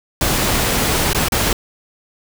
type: noise with dropouts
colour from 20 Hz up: pink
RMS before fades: -17 dBFS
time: 0.21-1.53 s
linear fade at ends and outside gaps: 2 ms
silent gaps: 1.132-1.147 / 1.285-1.321 s
effects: none